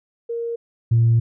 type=tone pair in turn; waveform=sine; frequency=466.2 / 115.51 Hz; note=A#4 / A#2; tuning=0 / -15 cents; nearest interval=2 octaves; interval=2415 cents; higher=first; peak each=-23 / -11 dBFS; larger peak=second; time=0.29-0.56 / 0.91-1.2 s; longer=second; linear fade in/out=10 ms; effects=tanh soft clip ceiling -9 dBFS